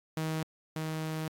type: tone pair in turn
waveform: sawtooth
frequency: 158.4 / 157.76 Hz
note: D#3 / D#3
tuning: +31 / +24 cents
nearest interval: unison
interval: 7 cents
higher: first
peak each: -27 / -29 dBFS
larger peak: first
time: 0.17-0.43 / 0.76-1.28 s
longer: second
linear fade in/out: 2 ms
effects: AAC 64 kbps